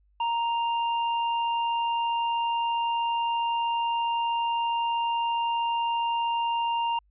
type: tone with hard clipping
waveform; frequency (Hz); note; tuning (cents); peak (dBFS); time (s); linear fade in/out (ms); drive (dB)
sine; 932.3; A#5; 0; -26; 0.2-6.99; 5; 11
effects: added 50 Hz sine -61 dBFS peak until 7.1 s + resampled to 8000 Hz